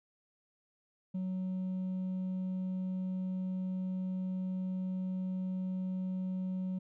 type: tone with hard clipping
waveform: triangle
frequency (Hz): 185.9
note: F#3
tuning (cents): +8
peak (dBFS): -32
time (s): 1.14-6.79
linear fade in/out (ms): 10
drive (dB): 1
effects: none